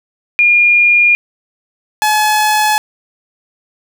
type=tone pair in turn; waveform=sine / sawtooth; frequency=2420 / 852.6 Hz; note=D#7 / G#5; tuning=-49 / +45 cents; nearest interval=octave + tritone; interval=1806 cents; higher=first; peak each=-6 dBFS; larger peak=neither; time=0.39-1.15 / 2.02-2.78 s; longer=neither; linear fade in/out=0 ms; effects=none